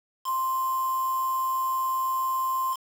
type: tone with quantisation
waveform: sine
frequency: 1047 Hz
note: C6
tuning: 1 cent sharp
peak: -24 dBFS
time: 0.24-2.77 s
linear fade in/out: 50 ms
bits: 6
effects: none